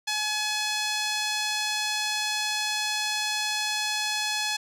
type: tone with band-pass filter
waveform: sawtooth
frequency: 849 Hz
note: G#5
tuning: 38 cents sharp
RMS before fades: -28 dBFS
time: 0.07-4.57 s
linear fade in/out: 10 ms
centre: 4500 Hz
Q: 1
effects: none